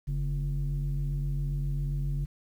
sine tone pair together, 44.92 / 142.2 Hz, F1 / C#3, +50 / +45 cents, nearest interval octave + minor sixth, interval 1995 cents, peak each -28 dBFS, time 0.07-2.26 s, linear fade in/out 20 ms, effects tanh soft clip ceiling -24 dBFS + 10-bit

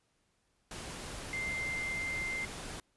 sine tone in noise, 2090 Hz, C7, 2 cents flat, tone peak -34 dBFS, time 1.33-2.45 s, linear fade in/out 2 ms, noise pink, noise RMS -43 dBFS, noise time 0.71-2.8 s, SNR +6 dB, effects pink hiss -75 dBFS RMS until 2.96 s + resampled to 24000 Hz

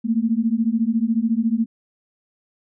sine beating tone pair, 220.2 / 234.2 Hz, A3 / A#3, +2 / +8 cents, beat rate 14 Hz, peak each -20 dBFS, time 0.04-1.66 s, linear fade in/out 20 ms, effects none

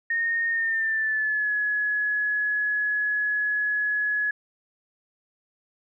sine tone with pitch glide, 1844 to 1691 Hz, A#6 to G#6, -19 to +31 cents, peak -22 dBFS, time 0.1-4.31 s, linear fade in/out 5 ms, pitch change -150 cents, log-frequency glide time 0.49-1.52 s, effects none

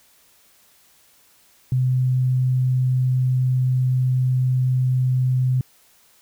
sine tone, 128 Hz, C3, 38 cents flat, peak -16 dBFS, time 1.72-5.61 s, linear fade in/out 2 ms, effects white hiss -56 dBFS RMS until 6.21 s

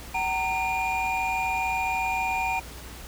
triangle tone cluster, 759 / 923 / 2412 Hz, F#5 / A#5 / D7, +44 / -17 / +46 cents, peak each -27 dBFS, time 0.14-2.6 s, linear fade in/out 10 ms, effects added 60 Hz sine -42 dBFS peak until 3.07 s + pink hiss -43 dBFS RMS until 3.07 s

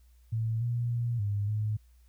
sine tone with pitch steps, 112.4 / 119.6 / 118.9 / 102.1 / 106.9 Hz, A2 / A#2 / A#2 / G#2 / A2, +37 / +45 / +35 / -29 / -49 cents, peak -27 dBFS, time 0.32-1.77 s, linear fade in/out 10 ms, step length 290 ms, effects added 60 Hz sine -56 dBFS peak until 2.08 s + white hiss -72 dBFS RMS until 2.08 s

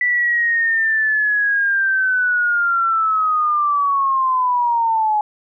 sine linear sweep, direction down, 1975.5 to 837 Hz, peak -14 dBFS, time 0.01-5.21 s, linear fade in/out 2 ms, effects none

